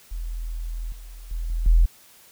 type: tone with level steps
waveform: sine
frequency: 41.2 Hz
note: E1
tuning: in tune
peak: -27 / -37 / -25 / -22 / -12 dBFS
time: 0.11-1.86 s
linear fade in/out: 10 ms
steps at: 0.92 / 1.31 / 1.5 / 1.66 s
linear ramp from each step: 2 ms
effects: white hiss -52 dBFS RMS until 2.31 s

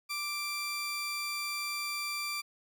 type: tone pair together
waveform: sawtooth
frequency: 1177 / 2354 Hz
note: D6 / D7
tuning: +3 / +3 cents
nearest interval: octave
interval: 1200 cents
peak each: -36 / -30 dBFS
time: 0.09-2.42 s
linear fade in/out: 20 ms
effects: none

